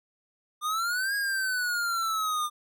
square exponential two-way sweep, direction up then down, 1200 to 1649 to 1200 Hz, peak -27 dBFS, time 0.61-2.5 s, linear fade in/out 50 ms, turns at 1.15 s, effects none

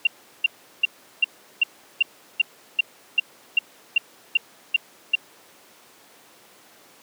sine tone bursts, 2768 Hz, F7, 16 cents flat, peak -13 dBFS, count 14, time 0.05-5.154 s, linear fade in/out 5 ms, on 21 ms, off 370 ms, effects pink hiss -51 dBFS RMS until 7.02 s + high-pass 300 Hz 12 dB/octave

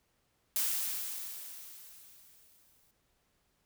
blue noise with exponential decay, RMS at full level -30 dBFS, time 0.56-2.91 s, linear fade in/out 1 ms, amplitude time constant 510 ms, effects pink hiss -75 dBFS RMS until 3.65 s

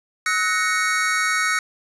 square chord, F# dominant seventh, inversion third, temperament equal with one note detuned, 1284.7 / 1480 / 1864.7 / 2217 Hz, E6 / F#6 / A#6 / C#7, -45 / 0 / 0 / 0 cents, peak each -25 dBFS, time 0.26-1.59 s, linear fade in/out 2 ms, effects resampled to 24000 Hz + 9-bit

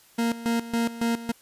40% pulse tone with tremolo, 232.2 Hz, A#3, 7 cents flat, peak -21 dBFS, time 0.18-1.32 s, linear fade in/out 10 ms, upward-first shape square, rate 3.6 Hz, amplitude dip 80%, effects white hiss -56 dBFS RMS until 1.41 s + resampled to 32000 Hz

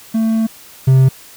triangle tone pair in turn, 222.9 / 131.74 Hz, A3 / C3, +23 / +12 cents, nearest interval major sixth, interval 911 cents, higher first, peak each -10 / -4 dBFS, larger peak second, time 0.14-0.47 / 0.87-1.09 s, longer first, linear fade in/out 10 ms, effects white hiss -40 dBFS RMS until 1.36 s

